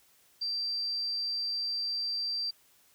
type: tone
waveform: sine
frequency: 4697 Hz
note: D8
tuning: 1 cent flat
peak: -30 dBFS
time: 0.41-2.51 s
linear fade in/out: 10 ms
effects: white hiss -64 dBFS RMS until 2.94 s